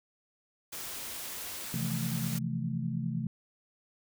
white noise, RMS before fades -40 dBFS, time 0.72-2.39 s, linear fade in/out 10 ms
sine chord, F major seventh, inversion second, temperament equal, 130.81 / 164.81 / 174.61 / 220 Hz, C3 / E3 / F3 / A3, 0 / 0 / 0 / 0 cents, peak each -35 / -35 / -39 / -36 dBFS, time 1.74-3.27 s, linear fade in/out 2 ms
effects none

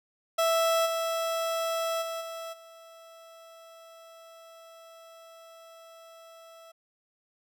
30% pulse tone with level steps, 659.3 Hz, E5, in tune, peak -20 / -25 / -30 / -34 / -46 dBFS, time 0.38-6.72 s, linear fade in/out 10 ms, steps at 0.85 / 2.01 / 2.2 / 2.52 s, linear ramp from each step 20 ms, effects none

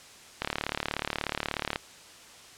click train, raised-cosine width 0.3 ms, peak -12 dBFS, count 50, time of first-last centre 0.42-1.759 s, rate 36.6 Hz, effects white hiss -50 dBFS RMS until 2.57 s + low-pass 8000 Hz 12 dB/octave

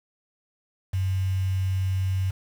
sine tone with quantisation, 94.5 Hz, F#2, 37 cents sharp, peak -22 dBFS, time 0.93-2.31 s, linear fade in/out 10 ms, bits 7, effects none

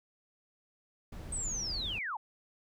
brown noise, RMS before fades -42 dBFS, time 1.12-1.99 s, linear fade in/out 5 ms
sine linear sweep, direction down, 8372 to 784 Hz, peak -34 dBFS, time 1.32-2.17 s, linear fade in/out 5 ms
effects none

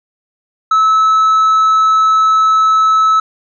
sine tone with hard clipping, 1300 Hz, E6, 24 cents flat, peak -8 dBFS, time 0.71-3.2 s, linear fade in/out 5 ms, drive 2 dB, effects resampled to 22050 Hz

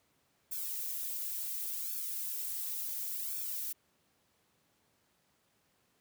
violet noise with flanger, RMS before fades -38 dBFS, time 0.51-3.73 s, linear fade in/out 10 ms, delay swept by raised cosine 1 to 4 ms, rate 0.7 Hz, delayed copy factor -1, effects pink hiss -73 dBFS RMS until 6 s + high-pass 100 Hz 12 dB/octave

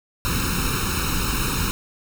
pink noise with comb filter, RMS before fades -23 dBFS, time 0.25-1.71 s, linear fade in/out 0 ms, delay 0.75 ms, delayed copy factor +1, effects none

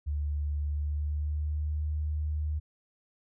sine tone with pitch glide, 73.42 to 75.88 Hz, D2 to D#2, 0 to -43 cents, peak -28 dBFS, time 0.06-2.6 s, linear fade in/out 20 ms, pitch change +57 cents, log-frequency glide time 0.65-1.84 s, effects none

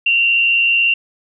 sine tone with frequency modulation, 2758 Hz, F7, 22 cents flat, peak -11 dBFS, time 0.06-0.94 s, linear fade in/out 5 ms, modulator 130 Hz, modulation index 0.45, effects none

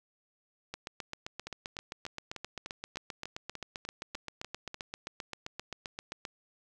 two click trains, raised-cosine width 0.2 ms, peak -21 / -23 dBFS, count 43 / 12, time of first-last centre 0.74-6.252 / 1.47-4.744 s, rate 7.62 / 3.36 Hz, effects none

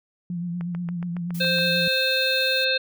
sine tone with vibrato, 173.8 Hz, F3, 8 cents flat, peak -26 dBFS, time 0.3-1.88 s, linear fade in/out 2 ms, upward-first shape sine, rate 8.3 Hz, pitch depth 41 cents each way
click train, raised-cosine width 0.5 ms, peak -24 dBFS, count 8, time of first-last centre 0.61-1.585 s, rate 7.18 Hz
blue noise, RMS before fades -40 dBFS, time 1.34-2.65 s, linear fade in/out 10 ms
harmonic tone, 523.3 Hz, C5, in tune, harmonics 1 / 3 / 5 / 7 / 8, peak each -26 / -26 / -26 / -26 / -26 dBFS, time 1.4-2.78 s, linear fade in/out 10 ms
effects none

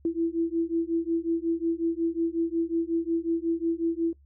sine beating tone pair, 329.8 / 335.3 Hz, E4 / E4, +1 / +30 cents, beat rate 5.5 Hz, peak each -27 dBFS, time 0.05-4.13 s, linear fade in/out 2 ms, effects noise-tail reverb RT60 0.1 s tail -20 dB re dry + added 70 Hz sine -54 dBFS peak until 4.25 s

